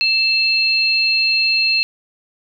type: tone pair together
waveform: sine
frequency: 2651 / 4208 Hz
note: E7 / C8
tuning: +9 / +9 cents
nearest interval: minor sixth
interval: 800 cents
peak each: -16 dBFS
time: 0.01-1.83 s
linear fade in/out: 0 ms
effects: none